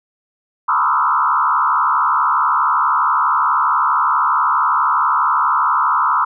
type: tone with frequency modulation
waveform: sine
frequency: 1151 Hz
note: D6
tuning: 35 cents flat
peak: -12 dBFS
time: 0.68-6.25 s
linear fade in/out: 10 ms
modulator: 72.3 Hz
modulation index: 3
effects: none